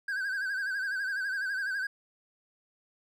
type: tone with vibrato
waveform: triangle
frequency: 1572 Hz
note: G6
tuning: 4 cents sharp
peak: -28 dBFS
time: 0.08-1.87 s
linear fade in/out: 5 ms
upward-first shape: sine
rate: 12 Hz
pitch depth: 83 cents each way
effects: none